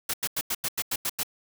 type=noise bursts; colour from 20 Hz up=white; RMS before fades=-28 dBFS; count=9; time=0.09-1.233 s; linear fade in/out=5 ms; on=47 ms; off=90 ms; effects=none